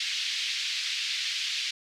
white band-pass noise, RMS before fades -31 dBFS, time 0-1.71 s, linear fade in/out 5 ms, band 2200 to 4700 Hz, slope 24 dB/octave, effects none

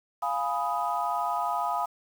sine chord, F half-diminished seventh, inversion none, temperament equal with one note detuned, 698.5 / 830.6 / 987.8 / 1250.3 Hz, F5 / Ab5 / Cb6 / Eb6, 0 / 0 / 0 / +8 cents, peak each -31 dBFS, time 0.22-1.86 s, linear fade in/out 10 ms, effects tanh soft clip ceiling -15 dBFS + 8-bit

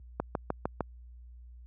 click train, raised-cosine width 1 ms, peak -15 dBFS, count 5, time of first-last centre 0.2-0.807 s, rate 6.59 Hz, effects added 60 Hz sine -41 dBFS peak until 1.66 s + high-pass 80 Hz 12 dB/octave

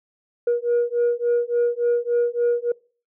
sine beating tone pair, 476.1 / 479.6 Hz, A#4 / A#4, +37 / +49 cents, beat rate 3.5 Hz, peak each -20 dBFS, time 0.47-2.72 s, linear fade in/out 5 ms, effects noise-tail reverb RT60 0.4 s tail -25 dB re dry + tanh soft clip ceiling -14 dBFS

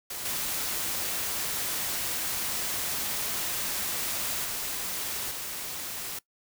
white noise with level steps, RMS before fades -36 / -31 / -33 / -36 dBFS, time 0.1-6.19 s, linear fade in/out 5 ms, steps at 0.25 / 4.44 / 5.31 s, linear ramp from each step 5 ms, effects noise-tail reverb RT60 0.1 s tail -20 dB re dry

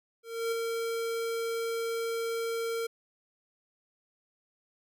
square tone with ADSR envelope, 458.7 Hz, A#4, 28 cents flat, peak -28 dBFS, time 0.23-2.87 s, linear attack 290 ms, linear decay 9 ms, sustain -3 dB, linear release 9 ms, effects none

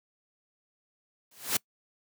white noise with exponential growth, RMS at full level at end -23 dBFS, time 1.31-1.57 s, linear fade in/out 5 ms, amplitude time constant 56 ms, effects noise-tail reverb RT60 0.1 s tail -25 dB re dry + high-pass 100 Hz 12 dB/octave

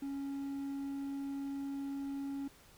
triangle tone, 277.2 Hz, C#4, in tune, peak -35 dBFS, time 0.02-2.48 s, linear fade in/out 5 ms, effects pink hiss -61 dBFS RMS until 2.77 s

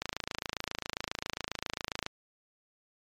click train, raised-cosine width 0.2 ms, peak -15 dBFS, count 57, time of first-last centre 0.02-2.064 s, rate 27.4 Hz, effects MP3 96 kbps

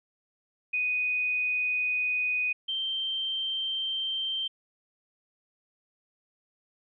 sine tone pair in turn, 2489 / 3136 Hz, D#7 / G7, 0 / 0 cents, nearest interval major third, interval 400 cents, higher second, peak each -25 / -28 dBFS, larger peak first, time 0.73-2.53 / 2.68-4.48 s, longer neither, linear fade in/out 10 ms, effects none

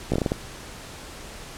slowing click train, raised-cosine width 2 ms, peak -9 dBFS, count 7, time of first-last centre 0.12-0.319 s, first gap 16 ms, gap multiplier 1.29, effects pink hiss -40 dBFS RMS until 1.57 s + low-pass 10000 Hz 12 dB/octave

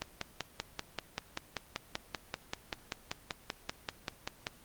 click train, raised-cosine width 0.2 ms, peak -16 dBFS, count 24, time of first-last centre 0.02-4.469 s, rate 5.17 Hz, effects pink hiss -58 dBFS RMS until 4.64 s + Opus 24 kbps

